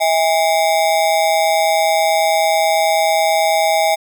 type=ring-modulated tone; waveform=square; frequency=730 Hz; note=F#5; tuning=24 cents flat; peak=-10 dBFS; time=0-3.96 s; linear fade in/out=20 ms; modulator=84.6 Hz; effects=none